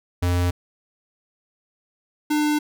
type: tone pair in turn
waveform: square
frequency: 88.5 / 299.8 Hz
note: F2 / D4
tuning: +23 / +36 cents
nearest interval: octave + major sixth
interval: 2113 cents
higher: second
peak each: -19 dBFS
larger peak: neither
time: 0.22-0.51 / 2.3-2.59 s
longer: neither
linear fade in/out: 10 ms
effects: none